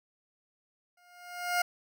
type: tone with exponential growth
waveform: 20% pulse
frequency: 710 Hz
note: F5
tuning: 28 cents sharp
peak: -19 dBFS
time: 0.97-1.62 s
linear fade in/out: 5 ms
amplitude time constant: 140 ms
effects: none